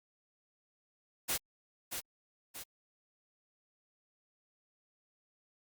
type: noise with echo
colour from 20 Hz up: white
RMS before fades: -33 dBFS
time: 1.28-1.38 s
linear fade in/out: 20 ms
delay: 630 ms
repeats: 2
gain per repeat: -6 dB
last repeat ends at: 2.64 s
effects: Opus 48 kbps